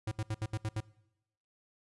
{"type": "tone bursts", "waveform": "square", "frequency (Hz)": 108.2, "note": "A2", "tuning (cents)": -29, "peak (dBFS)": -33, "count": 7, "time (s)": [0.07, 0.805], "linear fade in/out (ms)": 5, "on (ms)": 45, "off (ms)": 70, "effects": ["noise-tail reverb RT60 0.9 s tail -22 dB re dry", "resampled to 24000 Hz"]}